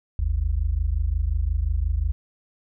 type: tone pair together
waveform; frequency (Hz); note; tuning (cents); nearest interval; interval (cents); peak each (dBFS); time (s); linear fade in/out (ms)
sine; 51.26 / 76.9; G#1 / D#2; -22 / -20; perfect fifth; 702; -23; 0.19-2.12; 0
effects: none